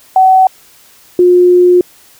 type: tone pair in turn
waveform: sine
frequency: 755 / 357.5 Hz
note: F#5 / F4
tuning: +35 / +41 cents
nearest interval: octave + minor second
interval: 1294 cents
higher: first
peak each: -3 dBFS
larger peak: neither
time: 0.16-0.47 / 1.19-1.81 s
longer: second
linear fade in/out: 2 ms
effects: white hiss -43 dBFS RMS until 2.19 s